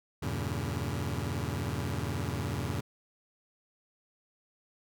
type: chord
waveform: sawtooth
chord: E diminished seventh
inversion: none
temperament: just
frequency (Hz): 82.41 / 98.89 / 118.67 / 142.4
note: E2 / G2 / Bb2 / Db3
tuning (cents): 0 / +16 / +31 / +47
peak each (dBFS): -33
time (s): 0.22-2.81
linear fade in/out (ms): 10
effects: none